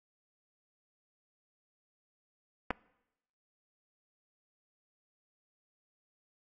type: clicks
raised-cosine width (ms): 0.5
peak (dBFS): -15 / -20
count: 2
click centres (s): 2.706 / 2.71
effects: noise-tail reverb RT60 0.9 s tail -23 dB re dry + AAC 64 kbps